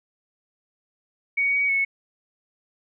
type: tone with pitch steps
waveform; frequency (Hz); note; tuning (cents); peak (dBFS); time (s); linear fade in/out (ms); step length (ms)
sine; 2240 / 2256 / 2204; C#7 / C#7 / C#7; +18 / +30 / -11; -19; 1.37-1.85; 10; 160
effects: none